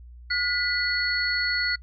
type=tone cluster; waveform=sine; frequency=1439 / 1986 / 4392 Hz; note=F#6 / B6 / C#8; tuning=-49 / +9 / -17 cents; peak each=-27 dBFS; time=0.3-1.76 s; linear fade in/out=10 ms; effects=noise-tail reverb RT60 0.1 s tail -25 dB re dry + added 60 Hz sine -42 dBFS peak until 1.82 s